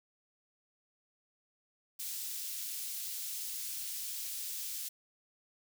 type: high-pass noise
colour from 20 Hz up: white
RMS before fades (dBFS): -40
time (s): 1.99-4.89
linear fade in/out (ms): 10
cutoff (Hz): 3800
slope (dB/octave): 12
effects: none